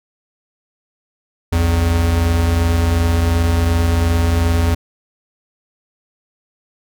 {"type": "tone pair together", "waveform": "square", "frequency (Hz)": [61.45, 84.2], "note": ["B1", "E2"], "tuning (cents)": [-8, 37], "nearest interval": "perfect fourth", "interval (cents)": 545, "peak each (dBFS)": [-21, -14], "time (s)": [1.52, 4.75], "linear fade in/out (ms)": 10, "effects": []}